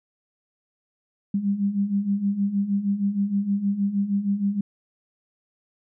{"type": "beating tone pair", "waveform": "sine", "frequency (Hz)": [196, 202.4], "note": ["G3", "G#3"], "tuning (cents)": [0, -44], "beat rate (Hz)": 6.4, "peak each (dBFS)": [-27, -22], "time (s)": [1.34, 4.61], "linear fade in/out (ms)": 5, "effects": []}